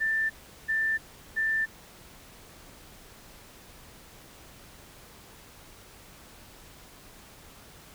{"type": "tone bursts", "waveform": "sine", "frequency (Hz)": 1777, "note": "A6", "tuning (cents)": 17, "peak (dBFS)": -24, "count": 3, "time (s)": [0, 1.66], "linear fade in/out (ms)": 20, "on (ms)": 300, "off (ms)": 380, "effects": ["pink hiss -51 dBFS RMS until 7.94 s"]}